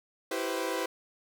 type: chord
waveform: sawtooth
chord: C major seventh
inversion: first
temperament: equal with one note detuned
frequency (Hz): 329.6 / 385.3 / 493.9 / 523.3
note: E4 / G4 / B4 / C5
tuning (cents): 0 / -30 / 0 / 0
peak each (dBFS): -32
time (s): 0.31-0.86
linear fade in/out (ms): 5
effects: none